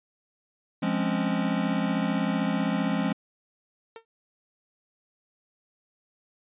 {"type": "chord", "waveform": "square", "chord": "Db major seventh", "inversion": "first", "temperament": "equal", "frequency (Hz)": [174.61, 207.7, 261.6, 277.2], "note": ["F3", "Ab3", "C4", "Db4"], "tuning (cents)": [0, 0, 0, 0], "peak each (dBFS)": [-30, -29, -31, -33], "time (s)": [0.82, 3.13], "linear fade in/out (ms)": 10}
{"type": "tone with exponential decay", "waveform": "sawtooth", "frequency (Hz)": 453.3, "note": "A#4", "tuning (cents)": -48, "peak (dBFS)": -33, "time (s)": [3.96, 4.05], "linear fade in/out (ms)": 1, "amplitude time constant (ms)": 19}
{"effects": ["resampled to 8000 Hz"]}